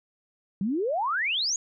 sine exponential sweep, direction up, 181.3 to 6920 Hz, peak -24 dBFS, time 0.61-1.56 s, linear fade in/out 2 ms, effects none

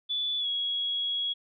sine tone with pitch glide, 3464 to 3327 Hz, A7 to G#7, -28 to +2 cents, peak -27 dBFS, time 0.09-1.34 s, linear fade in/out 20 ms, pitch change -70 cents, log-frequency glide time 0.39-0.47 s, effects none

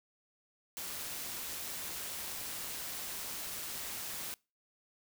white noise with amplitude modulation, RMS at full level -40 dBFS, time 0.77-4.34 s, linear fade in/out 0 ms, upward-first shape sine, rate 159 Hz, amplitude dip 25%, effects noise-tail reverb RT60 0.3 s tail -25 dB re dry

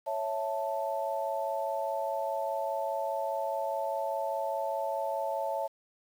sine chord, A major, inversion first, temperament equal, 554.4 / 659.3 / 880 Hz, C#5 / E5 / A5, 0 / 0 / 0 cents, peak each -34 dBFS, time 0.06-5.68 s, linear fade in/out 20 ms, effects 9-bit

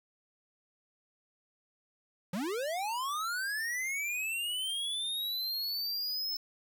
square linear sweep, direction up, 164.81 to 5274 Hz, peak -33 dBFS, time 2.33-6.37 s, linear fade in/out 5 ms, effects 11-bit

